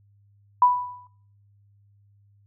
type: tone with exponential decay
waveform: sine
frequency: 987.8 Hz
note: B5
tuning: in tune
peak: -11 dBFS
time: 0.62-1.07 s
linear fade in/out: 2 ms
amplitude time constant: 96 ms
effects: noise-tail reverb RT60 0.6 s tail -19 dB re dry + added 101 Hz sine -56 dBFS peak until 2.46 s